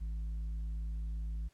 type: tone with tanh clipping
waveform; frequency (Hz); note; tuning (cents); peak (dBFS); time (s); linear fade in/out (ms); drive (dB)
sine; 54; A1; -32; -36; 0-1.49; 20; 5
effects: pink hiss -71 dBFS RMS until 1.53 s + low-pass 12000 Hz 12 dB/octave